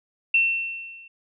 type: tone with level ramp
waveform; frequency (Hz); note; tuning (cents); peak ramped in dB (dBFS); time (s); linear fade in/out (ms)
sine; 2700; E7; +41; -14 to -44; 0.34-1.08; 5
effects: none